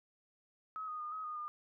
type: tone with pitch steps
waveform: sine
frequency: 1278 / 1239 / 1219 / 1270 / 1230 / 1211 Hz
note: D#6 / D#6 / D#6 / D#6 / D#6 / D#6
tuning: +46 / -8 / -36 / +35 / -20 / -47 cents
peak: -39 dBFS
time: 0.76-1.48 s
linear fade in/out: 0 ms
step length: 120 ms
effects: none